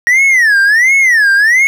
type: tone with vibrato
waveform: triangle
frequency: 1864.7 Hz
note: A#6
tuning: in tune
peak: -4 dBFS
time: 0.07-1.67 s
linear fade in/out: 0 ms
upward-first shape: sine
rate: 1.4 Hz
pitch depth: 280 cents each way
effects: none